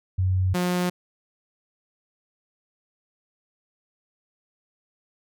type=tone pair in turn; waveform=sine / sawtooth; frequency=93.1 / 178.92 Hz; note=F#2 / F3; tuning=+11 / +42 cents; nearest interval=major seventh; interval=1131 cents; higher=second; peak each=-19 / -18 dBFS; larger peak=second; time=0.18-0.54 / 0.54-0.9 s; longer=neither; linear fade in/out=10 ms; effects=none